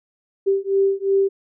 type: beating tone pair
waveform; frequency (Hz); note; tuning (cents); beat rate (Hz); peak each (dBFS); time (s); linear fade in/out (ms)
sine; 390.2 / 393; G4 / G4; -8 / +4; 2.8; -19; 0.46-1.29; 20
effects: none